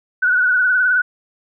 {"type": "tone with vibrato", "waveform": "sine", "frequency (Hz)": 1480, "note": "F#6", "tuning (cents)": 0, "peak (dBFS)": -12, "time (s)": [0.22, 1.02], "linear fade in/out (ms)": 10, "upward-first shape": "sine", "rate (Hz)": 19, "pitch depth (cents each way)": 52, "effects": []}